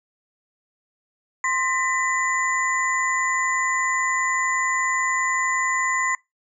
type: tone cluster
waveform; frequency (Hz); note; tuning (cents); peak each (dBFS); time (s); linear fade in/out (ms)
sine; 1048 / 1822 / 1993 / 7030; C6 / A#6 / B6 / A8; +2 / -40 / +15 / -2; -24 / -30 / -23 / -31; 1.44-6.15; 2
effects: noise-tail reverb RT60 0.2 s tail -24 dB re dry